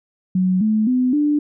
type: tone with pitch steps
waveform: sine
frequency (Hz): 185 / 216.2 / 252.7 / 295.4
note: F#3 / A3 / B3 / D4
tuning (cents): 0 / -30 / +40 / +10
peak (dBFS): -14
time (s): 0.35-1.39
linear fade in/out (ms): 5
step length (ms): 260
effects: none